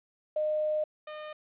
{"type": "tone pair in turn", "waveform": ["sine", "sawtooth"], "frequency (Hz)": [612, 609.8], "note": ["D#5", "D#5"], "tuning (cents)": [-29, -35], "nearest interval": "unison", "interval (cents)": 6, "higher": "first", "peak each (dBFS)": [-26, -35], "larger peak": "first", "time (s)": [[0.36, 0.84], [1.07, 1.33]], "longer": "first", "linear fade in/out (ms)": 5, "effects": ["resampled to 8000 Hz", "10-bit"]}